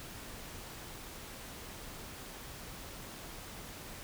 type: silence
effects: pink hiss -47 dBFS RMS until 4.03 s